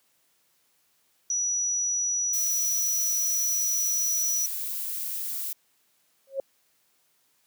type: tone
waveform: sine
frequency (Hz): 5870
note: F#8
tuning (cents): -15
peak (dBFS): -24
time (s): 1.3-4.46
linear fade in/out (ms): 2
type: noise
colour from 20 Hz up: violet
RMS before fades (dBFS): -32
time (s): 2.33-5.53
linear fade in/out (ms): 5
type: tone with exponential growth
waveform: sine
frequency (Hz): 543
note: C#5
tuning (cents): -36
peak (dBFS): -22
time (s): 6.27-6.4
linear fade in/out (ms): 2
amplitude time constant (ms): 28
effects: white hiss -68 dBFS RMS until 7.46 s + high-pass 100 Hz 12 dB/octave